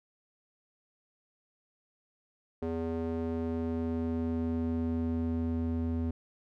square tone with band-pass filter sweep, 82.2 Hz, E2, 4 cents flat, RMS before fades -32 dBFS, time 2.62-6.11 s, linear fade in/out 5 ms, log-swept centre 380 to 190 Hz, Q 1.7, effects none

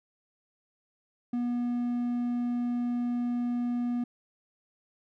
triangle tone, 242 Hz, B3, 35 cents flat, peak -25 dBFS, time 1.33-4.04 s, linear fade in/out 5 ms, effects none

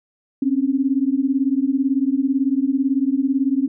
sine beating tone pair, 261.6 / 279.6 Hz, C4 / C#4, 0 / +15 cents, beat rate 18 Hz, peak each -19 / -19 dBFS, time 0.42-3.68 s, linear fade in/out 5 ms, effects none

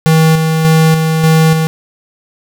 square tone with tremolo, 159.8 Hz, D#3, 47 cents sharp, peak -6 dBFS, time 0.06-1.67 s, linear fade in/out 0 ms, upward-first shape square, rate 1.7 Hz, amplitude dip 40%, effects 7-bit

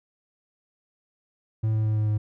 triangle tone with pitch steps, 109.8 / 108.92 / 108.04 / 107.17 / 106.31 Hz, A2 / A2 / A2 / A2 / G#2, -3 / -17 / -31 / -45 / +41 cents, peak -19 dBFS, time 1.63-2.18 s, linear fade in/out 10 ms, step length 110 ms, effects none

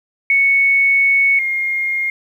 sine tone pair in turn, 2215 / 2132 Hz, C#7 / C7, -2 / +32 cents, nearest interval minor second, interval 66 cents, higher first, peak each -10 / -16 dBFS, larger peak first, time 0.3-1.39 / 1.39-2.1 s, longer first, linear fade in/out 2 ms, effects 8-bit

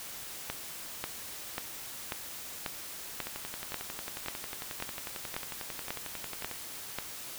two click trains, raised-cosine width 0.3 ms, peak -22 / -17 dBFS, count 37 / 13, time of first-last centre 3.27-6.513 / 0.5-6.986 s, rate 11.1 / 1.85 Hz, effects white hiss -43 dBFS RMS until 7.38 s

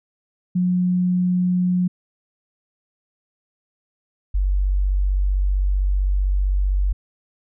sine tone pair in turn, 180.4 / 47.78 Hz, F#3 / G1, -44 / -44 cents, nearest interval octave + major seventh, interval 2300 cents, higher first, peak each -16 dBFS, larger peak neither, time 0.55-1.88 / 4.34-6.93 s, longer second, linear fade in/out 10 ms, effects none

